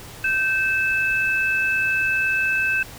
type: tone pair together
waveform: sine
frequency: 1553 / 2616 Hz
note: G6 / E7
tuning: -17 / -14 cents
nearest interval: major sixth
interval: 903 cents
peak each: -21 dBFS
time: 0.24-2.83 s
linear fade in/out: 5 ms
effects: added 113 Hz sine -47 dBFS peak until 2.98 s + pink hiss -40 dBFS RMS until 2.98 s